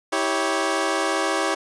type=chord; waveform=15% pulse; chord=C# diminished; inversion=first; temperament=equal with one note detuned; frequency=324.3 / 392 / 554.4 Hz; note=E4 / G4 / C#5; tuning=-28 / 0 / 0 cents; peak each=-19 dBFS; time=0.12-1.55 s; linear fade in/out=10 ms; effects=resampled to 22050 Hz